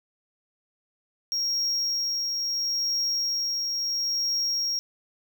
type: tone with tremolo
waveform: triangle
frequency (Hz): 5588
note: F8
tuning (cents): 0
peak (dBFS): -22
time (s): 1.32-4.79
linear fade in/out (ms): 0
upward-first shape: triangle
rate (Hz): 0.74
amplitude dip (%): 30
effects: none